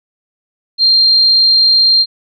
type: tone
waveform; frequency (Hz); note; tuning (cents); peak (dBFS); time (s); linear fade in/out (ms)
sine; 4186; C8; 0; -6; 0.78-2.06; 50
effects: none